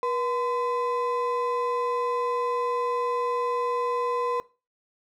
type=ring-modulated tone; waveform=triangle; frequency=753 Hz; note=F#5; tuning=30 cents sharp; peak=-19 dBFS; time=0.03-4.4 s; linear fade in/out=0 ms; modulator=270 Hz; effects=noise-tail reverb RT60 0.3 s tail -20 dB re dry